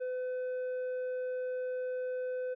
sine tone with tanh clipping, 506 Hz, B4, 42 cents sharp, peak -34 dBFS, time 0-2.55 s, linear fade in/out 20 ms, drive 5 dB, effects none

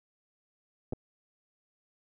clicks, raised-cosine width 2 ms, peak -22 dBFS, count 2, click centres 0.925 / 0.933 s, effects none

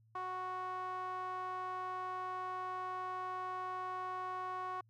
sawtooth tone with band-pass filter, 369.3 Hz, F#4, 3 cents flat, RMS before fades -41 dBFS, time 0.15-4.81 s, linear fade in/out 5 ms, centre 1000 Hz, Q 6.8, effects added 111 Hz sine -65 dBFS peak until 4.89 s

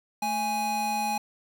square tone pair together, 220 / 830.6 Hz, A3 / G#5, 0 / 0 cents, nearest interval octave + major seventh, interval 2300 cents, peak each -36 / -27 dBFS, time 0.22-1.18 s, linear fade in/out 5 ms, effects none

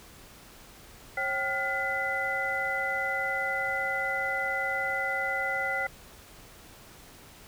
sine tone cluster, 543 / 775 / 1419 / 2013 Hz, C#5 / G5 / F6 / B6, -36 / -20 / +27 / +33 cents, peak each -36 / -34 / -33 / -30 dBFS, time 1.17-5.87 s, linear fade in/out 5 ms, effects pink hiss -51 dBFS RMS until 7.47 s

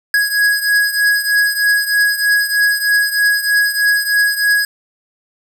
square beating tone pair, 1661.2 / 1664.4 Hz, G#6 / G#6, 0 / +3 cents, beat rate 3.2 Hz, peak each -14 / -18 dBFS, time 0.14-4.65 s, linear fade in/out 2 ms, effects none

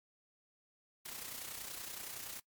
white noise with amplitude modulation, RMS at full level -43 dBFS, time 1.05-2.4 s, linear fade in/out 10 ms, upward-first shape sine, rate 30.6 Hz, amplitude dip 55%, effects noise-tail reverb RT60 0.1 s tail -20 dB re dry + MP3 96 kbps

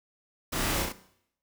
pink noise with echo, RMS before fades -32 dBFS, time 0.52-0.83 s, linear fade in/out 10 ms, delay 32 ms, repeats 3, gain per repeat -2 dB, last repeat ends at 0.926 s, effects noise-tail reverb RT60 0.7 s tail -17 dB re dry

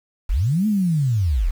sine linear two-way sweep, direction up then down, 30.77 to 220 to 30.77 Hz, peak -16 dBFS, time 0.29-1.51 s, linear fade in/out 10 ms, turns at 0.67 s, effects 7-bit

